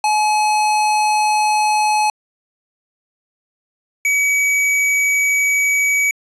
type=tone pair in turn; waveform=square; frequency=850 / 2273 Hz; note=G#5 / C#7; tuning=+40 / +43 cents; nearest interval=octave + perfect fourth; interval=1703 cents; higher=second; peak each=-14 dBFS; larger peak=neither; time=0.04-2.1 / 4.05-6.11 s; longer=neither; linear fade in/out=2 ms; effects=resampled to 24000 Hz + 9-bit